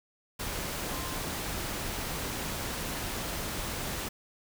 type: tone in noise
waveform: sine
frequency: 1046.5 Hz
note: C6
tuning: in tune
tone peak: -43 dBFS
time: 0.92-1.19 s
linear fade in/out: 10 ms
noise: pink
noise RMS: -35 dBFS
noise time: 0.39-4.09 s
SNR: -11 dB
effects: none